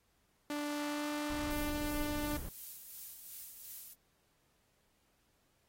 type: tone with pitch glide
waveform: sawtooth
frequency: 293.7 to 296.1 Hz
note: D4 to D4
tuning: 0 to +14 cents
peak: -32 dBFS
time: 0.5-2.37 s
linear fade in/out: 2 ms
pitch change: +14 cents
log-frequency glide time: 0.88-1.09 s
type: noise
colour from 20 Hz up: brown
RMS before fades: -42 dBFS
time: 1.3-2.49 s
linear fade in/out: 2 ms
type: noise with tremolo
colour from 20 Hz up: violet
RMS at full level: -45 dBFS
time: 1.5-3.94 s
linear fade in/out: 10 ms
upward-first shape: sine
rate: 2.8 Hz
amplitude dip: 45%
effects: pink hiss -75 dBFS RMS until 5.68 s + AAC 48 kbps